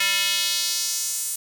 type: tone with high-pass filter sweep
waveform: square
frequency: 196 Hz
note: G3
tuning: in tune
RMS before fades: -24 dBFS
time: 0-1.36 s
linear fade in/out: 5 ms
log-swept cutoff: 2300 to 8900 Hz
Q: 1.7
effects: 8-bit